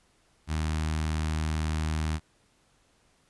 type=tone with notch filter; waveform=sawtooth; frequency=78 Hz; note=D#2; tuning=5 cents sharp; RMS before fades=-29 dBFS; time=0.47-2.2 s; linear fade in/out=50 ms; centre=490 Hz; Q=1; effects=pink hiss -66 dBFS RMS until 3.29 s + resampled to 24000 Hz